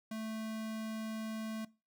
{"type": "tone", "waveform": "square", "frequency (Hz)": 220, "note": "A3", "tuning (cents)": 0, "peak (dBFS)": -39, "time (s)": [0.11, 1.65], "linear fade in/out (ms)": 5, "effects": ["noise-tail reverb RT60 0.3 s tail -21 dB re dry"]}